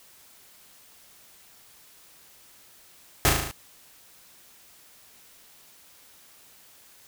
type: noise with echo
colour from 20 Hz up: pink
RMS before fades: -19 dBFS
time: 3.25-3.29 s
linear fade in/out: 0 ms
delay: 37 ms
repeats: 6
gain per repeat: -3 dB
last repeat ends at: 3.512 s
effects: white hiss -54 dBFS RMS until 7.07 s